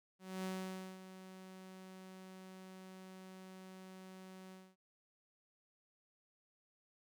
sawtooth tone with ADSR envelope, 187.5 Hz, F#3, 23 cents sharp, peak -35 dBFS, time 0.19-4.76 s, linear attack 250 ms, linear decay 540 ms, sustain -13 dB, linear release 240 ms, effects none

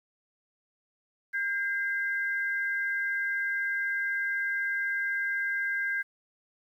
sine tone pair together, 1600 / 2056 Hz, G6 / C7, +35 / -31 cents, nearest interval major third, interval 434 cents, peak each -28 / -34 dBFS, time 1.33-6.03 s, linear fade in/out 20 ms, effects 10-bit

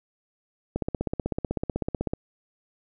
click train, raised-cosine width 2 ms, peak -13 dBFS, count 23, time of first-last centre 0.76-2.135 s, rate 16 Hz, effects none

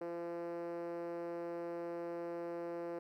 5% pulse tone with band-pass filter, 170.9 Hz, F3, 37 cents flat, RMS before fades -42 dBFS, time 0.01-2.99 s, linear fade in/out 5 ms, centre 420 Hz, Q 7.6, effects 13-bit

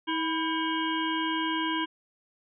harmonic tone with a mistuned harmonic, 320 Hz, D#4, 49 cents sharp, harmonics 1 / 3 / 5 / 7 / 9 / 10, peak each -30 / -31 / -35 / -39 / -37 / -36 dBFS, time 0.07-1.86 s, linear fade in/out 20 ms, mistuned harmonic 3, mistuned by +54 cents, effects none

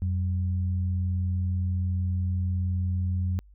sine tone pair together, 89.38 / 189.4 Hz, F2 / F#3, +41 / +41 cents, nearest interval octave + minor second, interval 1300 cents, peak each -24 / -35 dBFS, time 0.02-3.39 s, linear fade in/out 0 ms, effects added 50 Hz sine -50 dBFS peak until 3.54 s

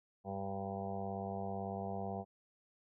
harmonic tone with a mistuned harmonic, 98 Hz, G2, in tune, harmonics 1 / 2 / 4 / 5 / 6 / 7 / 8 / 9 / 10, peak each -46 / -43 / -48 / -47 / -53 / -44 / -46 / -55 / -57 dBFS, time 0.24-2.25 s, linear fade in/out 50 ms, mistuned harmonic 9, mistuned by +33 cents, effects none

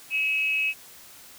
sine tone with frequency modulation, 2575 Hz, E7, 41 cents flat, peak -22 dBFS, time 0.1-0.74 s, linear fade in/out 50 ms, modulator 284 Hz, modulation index 0.38, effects white hiss -48 dBFS RMS until 1.38 s

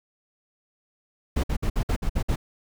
brown noise bursts, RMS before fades -23 dBFS, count 8, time 1.36-2.36 s, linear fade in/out 10 ms, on 76 ms, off 56 ms, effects none

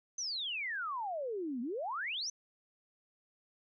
sine exponential two-way sweep, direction down then up, 6272 to 227.9 to 6272 Hz, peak -35 dBFS, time 0.18-2.3 s, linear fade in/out 5 ms, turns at 1.61 s, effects none

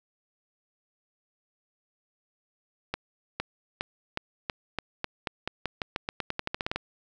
accelerating click train, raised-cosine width 0.3 ms, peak -13 dBFS, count 22, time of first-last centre 2.94-6.76 s, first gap 460 ms, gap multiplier 0.89, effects none

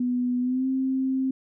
sine tone with pitch glide, 247.3 to 263.5 Hz, B3 to C4, +3 to +12 cents, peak -22 dBFS, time 0-1.31 s, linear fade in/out 5 ms, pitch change +109 cents, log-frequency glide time 0.4-0.67 s, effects none

